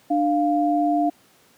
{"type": "tone pair together", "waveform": "sine", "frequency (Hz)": [297.3, 698.5], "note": ["D4", "F5"], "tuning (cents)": [21, 0], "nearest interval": "octave + minor third", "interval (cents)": 1479, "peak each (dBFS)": -20, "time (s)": [0.1, 1.1], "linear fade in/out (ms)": 10, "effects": ["pink hiss -56 dBFS RMS until 1.57 s", "high-pass 150 Hz 12 dB/octave"]}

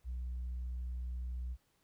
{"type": "tone", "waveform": "sine", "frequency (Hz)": 61.74, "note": "B1", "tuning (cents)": 0, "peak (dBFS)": -35, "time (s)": [0.04, 1.57], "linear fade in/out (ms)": 50, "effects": ["tanh soft clip ceiling -35 dBFS", "pink hiss -75 dBFS RMS until 1.83 s"]}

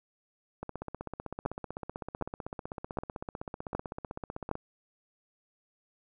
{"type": "two click trains", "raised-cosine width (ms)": 1, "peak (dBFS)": [-16, -23], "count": [5, 63], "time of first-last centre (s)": [[1.46, 4.513], [0.63, 4.554]], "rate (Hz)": [1.31, 15.8], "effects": []}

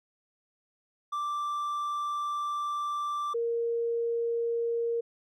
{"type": "tone pair in turn", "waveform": ["triangle", "sine"], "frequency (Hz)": [1174.7, 466.2], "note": ["D6", "A#4"], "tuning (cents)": [0, 0], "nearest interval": "octave + major third", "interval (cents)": 1600, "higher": "first", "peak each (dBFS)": [-27, -26], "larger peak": "second", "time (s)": [[1.12, 3.34], [3.34, 5.01]], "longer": "first", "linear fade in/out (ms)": 10, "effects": ["MP3 96 kbps"]}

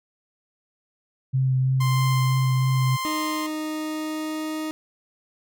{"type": "tone with vibrato", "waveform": "sine", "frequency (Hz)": 130.81, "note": "C3", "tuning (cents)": 0, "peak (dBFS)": -18, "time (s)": [1.33, 2.97], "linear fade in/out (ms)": 20, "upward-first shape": "sine", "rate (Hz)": 3.1, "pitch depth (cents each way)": 14}
{"type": "tone with tremolo", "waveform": "sawtooth", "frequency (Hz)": 1046.5, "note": "C6", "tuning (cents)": 0, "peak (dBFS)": -22, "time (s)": [1.8, 3.47], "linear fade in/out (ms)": 10, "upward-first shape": "sine", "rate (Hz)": 0.96, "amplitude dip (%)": 45}
{"type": "tone with pitch glide", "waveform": "40% pulse", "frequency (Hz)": [309.3, 311.6], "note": ["D#4", "D#4"], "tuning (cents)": [-10, 3], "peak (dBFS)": -26, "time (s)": [3.05, 4.71], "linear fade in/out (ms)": 0, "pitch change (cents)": 13, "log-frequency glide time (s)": [3.55, 4.56]}
{"effects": []}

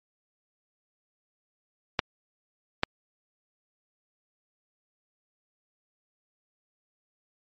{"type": "clicks", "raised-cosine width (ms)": 0.3, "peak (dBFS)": -6, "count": 2, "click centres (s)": [1.992, 2.834], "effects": ["MP3 32 kbps"]}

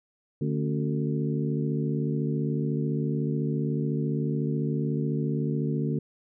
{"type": "harmonic tone with a mistuned harmonic", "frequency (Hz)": 74.1, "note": "D2", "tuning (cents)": 16, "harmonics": [2, 3, 4, 5, 6], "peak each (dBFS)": [-27, -31, -33, -35, -37], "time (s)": [0.41, 5.99], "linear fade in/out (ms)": 5, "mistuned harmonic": 4, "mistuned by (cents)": -110, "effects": []}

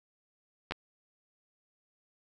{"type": "clicks", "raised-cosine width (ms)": 0.3, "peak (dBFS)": -18, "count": 2, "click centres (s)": [0.71, 0.721], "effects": []}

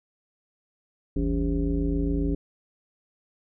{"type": "tone with frequency modulation", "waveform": "sine", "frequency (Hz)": 164.81, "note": "E3", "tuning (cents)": 0, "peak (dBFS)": -22, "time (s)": [1.16, 2.35], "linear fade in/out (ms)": 5, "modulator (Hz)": 119, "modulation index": 1.7, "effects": []}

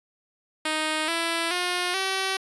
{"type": "tone with pitch steps", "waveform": "5% pulse", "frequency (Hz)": [311.1, 333.4, 357.4, 383], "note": ["D#4", "E4", "F4", "G4"], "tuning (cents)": [0, 20, 40, -40], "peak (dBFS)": -13, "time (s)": [0.65, 2.37], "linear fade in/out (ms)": 5, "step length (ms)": 430, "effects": ["resampled to 24000 Hz"]}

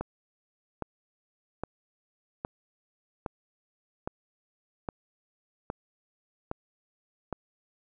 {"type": "click train", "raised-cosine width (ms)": 1, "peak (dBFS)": -18, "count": 10, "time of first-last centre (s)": [0.01, 7.327], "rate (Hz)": 1.23, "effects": []}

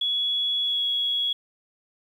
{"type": "tone with pitch glide", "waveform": "sine", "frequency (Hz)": [3375, 3342], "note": ["G#7", "G#7"], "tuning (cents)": [27, 10], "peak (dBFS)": -22, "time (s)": [0.01, 1.33], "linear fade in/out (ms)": 5, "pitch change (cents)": -17, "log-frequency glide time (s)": [0.64, 0.83], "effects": ["9-bit"]}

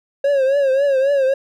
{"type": "tone with vibrato", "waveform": "triangle", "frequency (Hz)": 547, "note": "C#5", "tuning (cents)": -23, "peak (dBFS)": -11, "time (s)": [0.24, 1.34], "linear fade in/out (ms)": 5, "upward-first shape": "triangle", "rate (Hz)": 3.7, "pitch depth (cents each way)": 98, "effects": []}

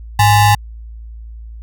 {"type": "ring-modulated tone", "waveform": "square", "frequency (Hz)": 466.2, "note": "A#4", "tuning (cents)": 0, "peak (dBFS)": -5, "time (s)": [0.19, 0.55], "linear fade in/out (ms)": 5, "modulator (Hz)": 362, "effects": ["added 56 Hz sine -29 dBFS peak until 1.62 s"]}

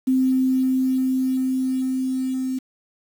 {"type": "tone with level ramp", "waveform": "sine", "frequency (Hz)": 260, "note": "C4", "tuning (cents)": -11, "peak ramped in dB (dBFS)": [-15, -22], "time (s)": [0.07, 2.59], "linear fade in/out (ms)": 10, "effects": ["7-bit"]}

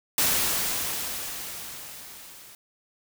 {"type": "noise with level ramp", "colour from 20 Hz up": "white", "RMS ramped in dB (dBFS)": [-22, -48], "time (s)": [0.18, 2.55], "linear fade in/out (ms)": 2, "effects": []}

